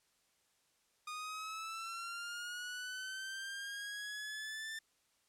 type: linear sweep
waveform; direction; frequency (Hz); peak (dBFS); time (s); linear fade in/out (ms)
sawtooth; up; 1225 to 1783; -38; 1.07-4.79; 5
effects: white hiss -75 dBFS RMS until 5.28 s + low-pass 10000 Hz 12 dB/octave